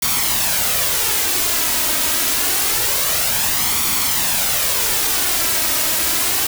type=noise with flanger; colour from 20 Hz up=white; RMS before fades=-18 dBFS; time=0.02-6.47 s; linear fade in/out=5 ms; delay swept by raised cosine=0.88 to 3.18 ms; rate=0.26 Hz; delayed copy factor=+0.5; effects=none

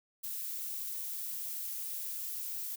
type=noise with ADSR envelope; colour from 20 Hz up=violet; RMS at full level=-37 dBFS; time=0.23-2.76 s; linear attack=16 ms; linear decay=6 ms; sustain=-2 dB; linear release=12 ms; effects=none

